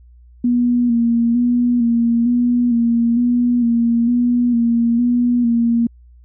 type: tone with vibrato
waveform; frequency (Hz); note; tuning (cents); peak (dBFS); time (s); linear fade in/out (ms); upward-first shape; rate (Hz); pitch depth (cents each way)
sine; 238.1; A#3; +37; -12; 0.44-5.87; 5; square; 1.1; 33
effects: added 60 Hz sine -42 dBFS peak until 6.24 s